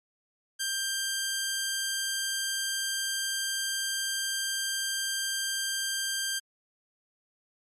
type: tone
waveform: 10% pulse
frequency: 1584 Hz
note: G6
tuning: 18 cents sharp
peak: -20 dBFS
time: 0.59-6.4 s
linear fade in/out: 20 ms
effects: MP3 64 kbps